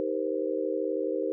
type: chord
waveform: sine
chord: C minor seventh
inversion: first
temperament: just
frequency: 314 / 392.4 / 470.9 / 523.3 Hz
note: Eb4 / G4 / Bb4 / C5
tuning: +16 / +2 / +18 / 0 cents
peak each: -33 / -32 / -32 / -32 dBFS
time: 0-1.32 s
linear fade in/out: 0 ms
effects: none